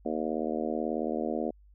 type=harmonic tone; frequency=78.4 Hz; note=D#2; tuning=14 cents sharp; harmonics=3 / 4 / 5 / 6 / 7 / 8 / 9; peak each=-34 / -35 / -36 / -37 / -37 / -38 / -39 dBFS; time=0.05-1.51 s; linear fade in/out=10 ms; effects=added 50 Hz sine -54 dBFS peak until 1.74 s